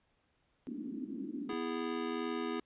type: band-pass noise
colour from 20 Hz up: white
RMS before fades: -41 dBFS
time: 0.67-1.53 s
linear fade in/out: 0 ms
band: 220 to 300 Hz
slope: 48 dB/octave
type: chord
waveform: square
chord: E major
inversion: second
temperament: just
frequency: 247.2 / 329.6 / 412 Hz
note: B3 / E4 / G#4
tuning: +2 / 0 / -14 cents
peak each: -40 dBFS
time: 1.49-2.6 s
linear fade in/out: 5 ms
effects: pink hiss -75 dBFS RMS until 2.65 s + resampled to 8000 Hz